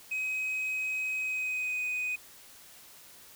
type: tone with pitch glide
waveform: sine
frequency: 2532 to 2496 Hz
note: D#7 to D#7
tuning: +30 to +5 cents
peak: -27 dBFS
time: 0.11-2.16 s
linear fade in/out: 10 ms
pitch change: -25 cents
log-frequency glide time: 1.18-1.83 s
effects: tanh soft clip ceiling -29 dBFS + white hiss -53 dBFS RMS until 3.35 s